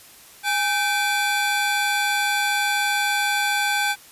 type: tone cluster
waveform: square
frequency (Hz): 823 / 1544 / 2336 / 3457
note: G#5 / G6 / D7 / A7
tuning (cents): -16 / -27 / -10 / -31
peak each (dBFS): -25 / -24 / -28 / -30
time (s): 0.43-3.96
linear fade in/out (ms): 50
effects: white hiss -47 dBFS RMS until 4.11 s + resampled to 32000 Hz